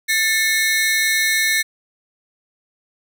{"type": "ring-modulated tone", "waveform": "sawtooth", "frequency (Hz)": 1975.5, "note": "B6", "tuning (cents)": 0, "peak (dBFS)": -9, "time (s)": [0.08, 1.63], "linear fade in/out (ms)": 20, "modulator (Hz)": 200, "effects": []}